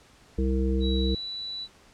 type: harmonic tone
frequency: 65.41 Hz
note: C2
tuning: in tune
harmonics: 1 / 3 / 5 / 7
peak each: -24 / -29 / -31 / -32 dBFS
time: 0.38-1.15 s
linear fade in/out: 5 ms
type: tone with pitch glide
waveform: sine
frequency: 3900 to 3952 Hz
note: B7 to B7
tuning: -23 to 0 cents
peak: -32 dBFS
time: 0.8-1.68 s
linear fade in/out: 50 ms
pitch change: +23 cents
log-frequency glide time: 0.95-1.24 s
effects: pink hiss -56 dBFS RMS until 1.93 s + low-pass 8000 Hz 12 dB/octave